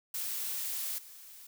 blue noise with level steps, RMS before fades -36 / -51 dBFS, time 0.14-1.47 s, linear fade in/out 5 ms, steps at 0.98 s, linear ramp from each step 5 ms, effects none

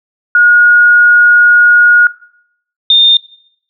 sine tone pair in turn, 1441 / 3631 Hz, F#6 / A#7, -46 / -46 cents, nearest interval octave + major third, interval 1600 cents, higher second, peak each -3 dBFS, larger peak neither, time 0.35-2.07 / 2.9-3.17 s, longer first, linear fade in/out 2 ms, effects noise-tail reverb RT60 0.7 s tail -20 dB re dry

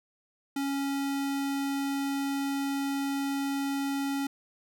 square tone, 277.2 Hz, C#4, in tune, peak -29 dBFS, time 0.56-4.27 s, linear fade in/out 5 ms, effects none

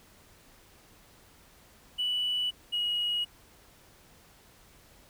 triangle tone pair in turn, 2960 / 2899 Hz, F#7 / F#7, 0 / -36 cents, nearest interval unison, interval 36 cents, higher first, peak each -24 dBFS, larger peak neither, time 1.98-2.51 / 2.72-3.25 s, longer neither, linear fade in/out 20 ms, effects tanh soft clip ceiling -24 dBFS + pink hiss -58 dBFS RMS until 5.09 s

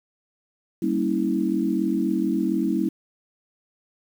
sine chord, G diminished seventh, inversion none, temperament equal with one note detuned, 196 / 233.1 / 277.2 / 324.3 Hz, G3 / Bb3 / Db4 / Fb4, 0 / 0 / 0 / -28 cents, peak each -26 / -27 / -27 / -24 dBFS, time 0.82-2.89 s, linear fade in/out 5 ms, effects 8-bit

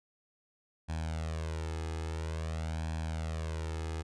sawtooth tone with flanger, 80.1 Hz, E2, 49 cents flat, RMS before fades -36 dBFS, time 0.88-4.03 s, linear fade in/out 20 ms, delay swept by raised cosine 1.2 to 2.4 ms, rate 0.49 Hz, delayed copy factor +0.65, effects resampled to 22050 Hz

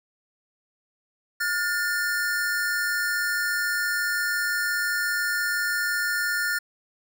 square tone pair together, 1427 / 1781.3 Hz, F6 / A6, +37 / +21 cents, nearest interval major third, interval 384 cents, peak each -27 dBFS, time 1.4-6.59 s, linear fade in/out 10 ms, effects none

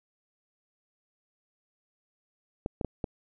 clicks, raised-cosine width 2 ms, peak -17 dBFS, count 4, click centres 2.661 / 2.812 / 2.847 / 3.042 s, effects none

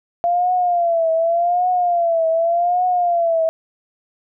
sine tone with vibrato, 688 Hz, F5, 26 cents flat, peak -14 dBFS, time 0.24-3.49 s, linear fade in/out 0 ms, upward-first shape triangle, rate 0.86 Hz, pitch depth 110 cents each way, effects none

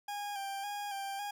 40% pulse tone with vibrato, 804 Hz, G5, 44 cents sharp, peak -36 dBFS, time 0.08-1.31 s, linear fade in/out 5 ms, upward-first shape square, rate 1.8 Hz, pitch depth 33 cents each way, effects none

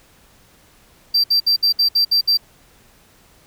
triangle tone bursts, 4699 Hz, D8, in tune, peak -11 dBFS, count 8, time 1.14-2.374 s, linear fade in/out 10 ms, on 100 ms, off 62 ms, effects pink hiss -52 dBFS RMS until 3.46 s

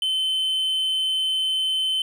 triangle tone, 3066 Hz, G7, 39 cents flat, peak -19 dBFS, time 0.02-2.02 s, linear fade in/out 2 ms, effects none

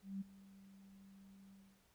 sine tone with ADSR envelope, 195 Hz, G3, 9 cents flat, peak -39 dBFS, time 0.02-1.85 s, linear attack 190 ms, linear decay 16 ms, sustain -19 dB, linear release 320 ms, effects pink hiss -73 dBFS RMS until 1.94 s

